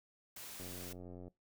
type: noise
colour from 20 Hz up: white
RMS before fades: -49 dBFS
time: 0.36-0.93 s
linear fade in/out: 5 ms
type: click train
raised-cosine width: 2 ms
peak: -37 dBFS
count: 62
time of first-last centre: 0.6-1.28 s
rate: 89.7 Hz
effects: noise-tail reverb RT60 0.2 s tail -22 dB re dry